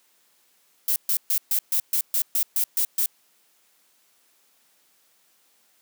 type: noise bursts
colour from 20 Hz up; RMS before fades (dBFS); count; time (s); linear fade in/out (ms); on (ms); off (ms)
violet; -22; 11; 0.88-3.06; 2; 80; 130
effects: white hiss -63 dBFS RMS until 5.81 s + high-pass 200 Hz 12 dB/octave